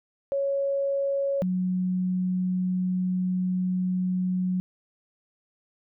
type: tone pair in turn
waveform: sine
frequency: 554.4 / 183.31 Hz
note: C#5 / F#3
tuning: 0 / -16 cents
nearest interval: octave + perfect fifth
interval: 1916 cents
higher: first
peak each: -23 dBFS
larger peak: neither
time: 0.32-1.42 / 1.42-4.6 s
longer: second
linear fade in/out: 0 ms
effects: none